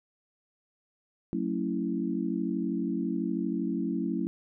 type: chord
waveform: sine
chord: F# minor seventh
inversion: none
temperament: equal with one note detuned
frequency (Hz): 185 / 223.8 / 277.2 / 329.6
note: F#3 / A3 / C#4 / E4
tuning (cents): 0 / +30 / 0 / 0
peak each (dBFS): -33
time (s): 1.33-4.27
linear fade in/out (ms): 0
effects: none